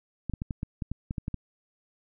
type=clicks; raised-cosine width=5 ms; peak=-19 dBFS; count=11; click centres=0.297 / 0.337 / 0.419 / 0.508 / 0.631 / 0.822 / 0.916 / 1.109 / 1.182 / 1.281 / 1.343 s; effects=none